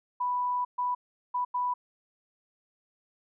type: tone bursts at uneven times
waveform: sine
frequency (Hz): 987.8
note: B5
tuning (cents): 0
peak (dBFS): -26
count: 4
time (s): 0.2-0.65 / 0.78-0.95 / 1.34-1.45 / 1.54-1.74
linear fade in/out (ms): 10
effects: none

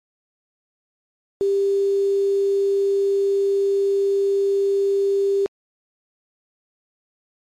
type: tone with quantisation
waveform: sine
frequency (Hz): 396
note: G4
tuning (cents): +18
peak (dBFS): -16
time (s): 1.41-5.46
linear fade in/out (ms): 0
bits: 6
effects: low-pass 5000 Hz 12 dB/octave + MP3 64 kbps

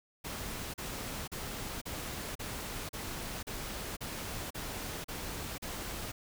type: noise bursts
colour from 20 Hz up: pink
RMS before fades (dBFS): -40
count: 11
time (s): 0.24-6.12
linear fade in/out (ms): 10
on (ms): 500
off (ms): 38
effects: none

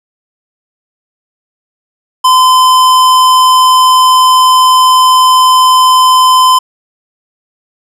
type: tone with hard clipping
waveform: sine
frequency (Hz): 1024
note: C6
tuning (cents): -38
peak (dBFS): -5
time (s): 2.24-6.59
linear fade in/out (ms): 10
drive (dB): 17
effects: none

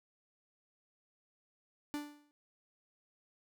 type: tone with exponential decay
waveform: 45% pulse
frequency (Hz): 293.7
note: D4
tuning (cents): 0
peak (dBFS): -34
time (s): 1.94-2.31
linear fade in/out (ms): 0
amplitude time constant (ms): 80
effects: none

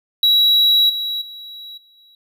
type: tone with level steps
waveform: triangle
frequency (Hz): 3887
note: B7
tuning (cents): -28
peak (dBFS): -9 / -19 / -31 / -48 / -46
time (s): 0.23-2.15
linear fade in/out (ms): 2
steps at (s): 0.89 / 1.21 / 1.77 / 1.97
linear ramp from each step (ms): 10
effects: none

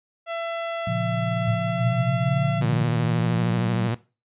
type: tone with pitch glide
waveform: sawtooth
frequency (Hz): 670 to 675.4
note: E5 to E5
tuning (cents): +28 to +42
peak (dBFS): -23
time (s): 0.26-2.63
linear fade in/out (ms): 50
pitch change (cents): +14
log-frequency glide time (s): 1.35-2.19
type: chord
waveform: sine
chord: Bb minor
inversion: none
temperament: equal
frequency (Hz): 116.54 / 138.59 / 174.61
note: Bb2 / Db3 / F3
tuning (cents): 0 / 0 / 0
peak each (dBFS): -27 / -31 / -27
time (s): 0.87-2.84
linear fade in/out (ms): 5
type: linear sweep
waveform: sine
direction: up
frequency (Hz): 110 to 186.3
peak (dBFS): -23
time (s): 1.47-3.88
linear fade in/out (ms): 10
type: tone with vibrato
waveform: sawtooth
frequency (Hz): 116.54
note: A#2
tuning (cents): 0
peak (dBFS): -19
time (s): 2.61-3.95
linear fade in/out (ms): 10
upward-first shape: sine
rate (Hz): 13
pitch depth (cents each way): 86
effects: noise-tail reverb RT60 0.3 s tail -18 dB re dry + resampled to 8000 Hz

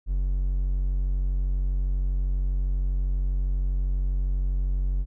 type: tone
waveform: triangle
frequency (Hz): 46.25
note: F#1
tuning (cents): 0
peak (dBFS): -20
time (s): 0.06-5.06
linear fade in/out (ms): 50
effects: none

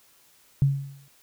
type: tone with exponential decay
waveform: sine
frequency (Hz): 138.59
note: C#3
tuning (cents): 0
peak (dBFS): -14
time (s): 0.62-1.08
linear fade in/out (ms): 0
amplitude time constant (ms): 98
effects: white hiss -59 dBFS RMS until 1.22 s

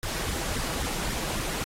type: noise with flanger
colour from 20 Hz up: pink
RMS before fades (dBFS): -31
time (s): 0.03-1.64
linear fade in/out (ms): 0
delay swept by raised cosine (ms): 0.55 to 6.25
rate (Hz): 3.7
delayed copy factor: +0.8
effects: low-pass 12000 Hz 12 dB/octave + AAC 48 kbps

